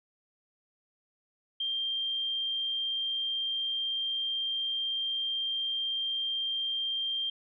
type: tone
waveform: sine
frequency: 3179 Hz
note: G7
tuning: 24 cents sharp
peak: -29 dBFS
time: 1.6-7.3 s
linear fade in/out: 5 ms
effects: none